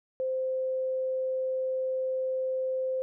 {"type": "tone", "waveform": "sine", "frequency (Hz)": 520, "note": "C5", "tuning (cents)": -11, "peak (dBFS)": -27, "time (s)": [0.2, 3.02], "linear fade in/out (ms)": 0, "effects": []}